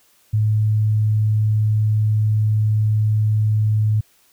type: tone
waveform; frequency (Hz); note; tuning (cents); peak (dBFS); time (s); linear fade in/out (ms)
sine; 107.4; A2; -41; -14; 0.33-4.01; 10
effects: white hiss -57 dBFS RMS until 4.32 s